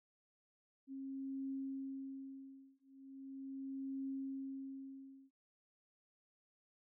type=tone with tremolo; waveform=sine; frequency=270 Hz; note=C#4; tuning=45 cents flat; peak=-39 dBFS; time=0.87-5.31 s; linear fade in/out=50 ms; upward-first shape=triangle; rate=0.39 Hz; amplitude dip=100%; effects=none